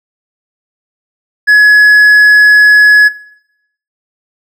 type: tone with hard clipping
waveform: sine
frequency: 1690 Hz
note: G#6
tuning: 30 cents sharp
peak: -3 dBFS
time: 1.47-3.09 s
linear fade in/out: 20 ms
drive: 3 dB
effects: noise-tail reverb RT60 0.8 s tail -18 dB re dry